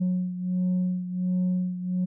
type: beating tone pair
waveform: sine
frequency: 181.7 / 183.1 Hz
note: F#3 / F#3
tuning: -31 / -18 cents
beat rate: 1.4 Hz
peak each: -23 / -28 dBFS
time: 0-2.06 s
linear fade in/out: 20 ms
effects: tanh soft clip ceiling -20 dBFS